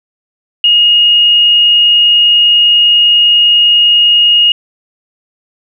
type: tone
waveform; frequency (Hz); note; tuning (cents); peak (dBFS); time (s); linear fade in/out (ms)
sine; 2865; F7; +44; -4; 0.64-4.52; 2
effects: none